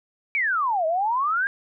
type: exponential two-way sweep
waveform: sine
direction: down then up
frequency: 2349 to 621 to 1649 Hz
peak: -20 dBFS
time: 0.35-1.47 s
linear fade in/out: 0 ms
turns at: 0.86 s
effects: none